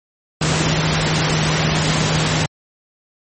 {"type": "tone in noise", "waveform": "sine", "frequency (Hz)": 156.5, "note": "D#3", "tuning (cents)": 10, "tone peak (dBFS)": -18, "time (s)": [0.41, 2.46], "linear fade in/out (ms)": 5, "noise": "pink", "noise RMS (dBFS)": -18, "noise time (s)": [0.41, 2.46], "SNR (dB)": -3, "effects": ["high-pass 80 Hz 12 dB/octave", "MP3 32 kbps"]}